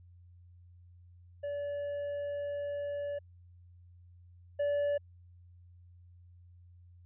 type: tone pair in turn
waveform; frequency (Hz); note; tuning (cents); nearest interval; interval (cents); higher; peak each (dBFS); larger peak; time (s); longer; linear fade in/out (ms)
triangle; 575 / 577.1; D5 / D5; -37 / -30; unison; 7; second; -32 / -26; second; 1.43-3.19 / 4.59-4.98; first; 10
effects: added 88 Hz sine -54 dBFS peak until 7.05 s + resampled to 8000 Hz